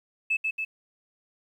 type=tone with echo; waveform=sine; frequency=2613 Hz; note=E7; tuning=16 cents flat; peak=-21 dBFS; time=0.3-0.37 s; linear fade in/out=10 ms; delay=140 ms; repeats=2; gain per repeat=-3 dB; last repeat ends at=0.65 s; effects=tanh soft clip ceiling -17 dBFS + 10-bit